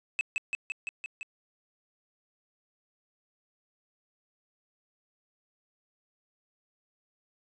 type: tone with echo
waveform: triangle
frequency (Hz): 2598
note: E7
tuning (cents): -26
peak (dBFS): -23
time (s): 0.19-0.21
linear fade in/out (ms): 0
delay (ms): 170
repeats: 6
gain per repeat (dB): -2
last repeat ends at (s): 1.23
effects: resampled to 22050 Hz